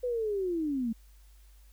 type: linear sweep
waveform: sine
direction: down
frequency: 505 to 216.8 Hz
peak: -28 dBFS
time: 0.03-0.93 s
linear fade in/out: 10 ms
effects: added 50 Hz sine -53 dBFS peak until 1.72 s + white hiss -66 dBFS RMS until 1.72 s